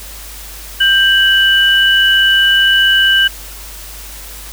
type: tone pair together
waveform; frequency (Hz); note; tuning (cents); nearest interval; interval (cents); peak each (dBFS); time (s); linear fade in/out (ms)
sine; 1575.3 / 2960; G6 / F#7; +8 / 0; major seventh; 1092; -10; 0.8-3.28; 10
effects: added 50 Hz sine -32 dBFS peak until 4.52 s + white hiss -32 dBFS RMS until 4.52 s